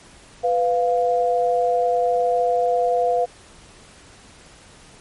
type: tone pair together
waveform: sine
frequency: 497.4 / 699 Hz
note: B4 / F5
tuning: +12 / +1 cents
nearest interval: tritone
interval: 589 cents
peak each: -19 dBFS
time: 0.43-3.26 s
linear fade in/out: 20 ms
effects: pink hiss -47 dBFS RMS until 5 s + MP3 48 kbps